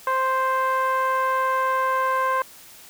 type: tone with low-pass filter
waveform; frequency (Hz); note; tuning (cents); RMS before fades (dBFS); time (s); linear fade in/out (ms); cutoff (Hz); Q
10% pulse; 523.3; C5; 0; -22; 0.07-2.42; 2; 1200; 2.7
effects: white hiss -46 dBFS RMS until 2.89 s